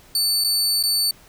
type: tone with dropouts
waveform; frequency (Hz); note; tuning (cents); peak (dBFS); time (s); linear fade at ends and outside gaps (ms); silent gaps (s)
sawtooth; 4500; C#8; +25; -15; 0.15-1.11; 2; 0.44-0.445 / 0.828-0.836
effects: pink hiss -50 dBFS RMS until 1.28 s